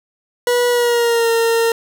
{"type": "tone with pitch glide", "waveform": "40% pulse", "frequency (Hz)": [486.5, 459.2], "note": ["B4", "A#4"], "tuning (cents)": [-26, -26], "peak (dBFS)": -12, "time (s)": [0.47, 1.72], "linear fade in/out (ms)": 2, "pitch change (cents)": -100, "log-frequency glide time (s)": [0.69, 1.3], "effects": []}